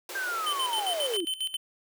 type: high-pass noise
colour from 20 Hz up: pink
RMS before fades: -39 dBFS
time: 0.09-1.17 s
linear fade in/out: 2 ms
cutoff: 340 Hz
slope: 96 dB/octave
type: linear sweep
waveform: sine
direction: down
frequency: 1600 to 311.7 Hz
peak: -29 dBFS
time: 0.15-1.25 s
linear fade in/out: 5 ms
type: tone with tremolo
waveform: square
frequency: 3065 Hz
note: G7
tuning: 40 cents flat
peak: -28 dBFS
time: 0.46-1.57 s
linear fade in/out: 10 ms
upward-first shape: square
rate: 7.4 Hz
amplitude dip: 80%
effects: none